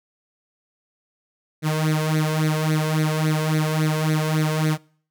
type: tone with flanger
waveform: sawtooth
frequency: 155.56 Hz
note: D#3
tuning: in tune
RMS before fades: -21 dBFS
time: 1.62-4.78 s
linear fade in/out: 50 ms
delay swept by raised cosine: 0.48 to 1.98 ms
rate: 3.6 Hz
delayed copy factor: +0.75
effects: noise-tail reverb RT60 0.5 s tail -24 dB re dry